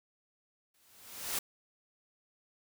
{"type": "noise with exponential growth", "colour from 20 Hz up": "white", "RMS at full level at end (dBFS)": -32, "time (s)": [0.74, 1.39], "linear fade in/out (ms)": 5, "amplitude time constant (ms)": 140, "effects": []}